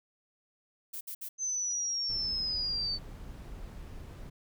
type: noise bursts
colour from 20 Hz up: violet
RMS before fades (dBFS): -40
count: 3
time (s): 0.93-1.29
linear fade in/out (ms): 10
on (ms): 80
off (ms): 60
type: linear sweep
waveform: sine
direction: down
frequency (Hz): 6200 to 4508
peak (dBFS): -30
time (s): 1.38-2.99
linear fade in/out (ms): 50
type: noise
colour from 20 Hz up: brown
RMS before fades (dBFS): -44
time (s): 2.09-4.3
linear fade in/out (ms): 10
effects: none